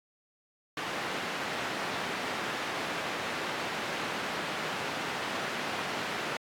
white band-pass noise, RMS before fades -35 dBFS, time 0.77-6.37 s, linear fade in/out 2 ms, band 170 to 2100 Hz, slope 12 dB/octave, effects AAC 64 kbps

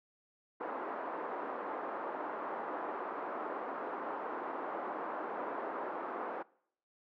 white band-pass noise, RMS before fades -40 dBFS, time 0.6-6.43 s, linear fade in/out 10 ms, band 290 to 1200 Hz, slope 24 dB/octave, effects noise-tail reverb RT60 0.7 s tail -24 dB re dry

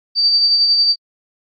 sine tone with tremolo, 4635 Hz, D8, 24 cents flat, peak -9 dBFS, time 0.15-0.96 s, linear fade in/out 50 ms, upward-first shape sine, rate 11 Hz, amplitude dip 35%, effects AAC 48 kbps

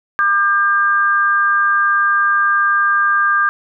sine tone pair together, 1198.6 / 1600 Hz, D6 / G6, +35 / +35 cents, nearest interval perfect fourth, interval 500 cents, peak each -14 dBFS, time 0.19-3.49 s, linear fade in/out 0 ms, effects none

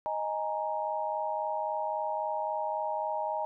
sine chord, D# suspended fourth, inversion none, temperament just, 622.3 / 829.7 / 933.4 Hz, D#5 / G#5 / A#5, 0 / -2 / +2 cents, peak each -34 dBFS, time 0.06-3.45 s, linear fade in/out 0 ms, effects none

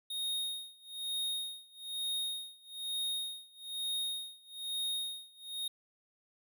square tone with tremolo, 3719 Hz, A#7, 5 cents flat, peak -33 dBFS, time 0.1-5.68 s, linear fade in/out 5 ms, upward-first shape sine, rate 1.1 Hz, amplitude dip 95%, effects none

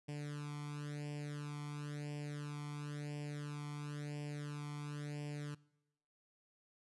sawtooth tone with flanger, 146.83 Hz, D3, in tune, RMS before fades -44 dBFS, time 0.08-5.55 s, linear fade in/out 10 ms, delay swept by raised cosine 0.38 to 0.91 ms, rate 0.97 Hz, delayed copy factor +0.85, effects noise-tail reverb RT60 0.9 s tail -23 dB re dry + resampled to 24000 Hz

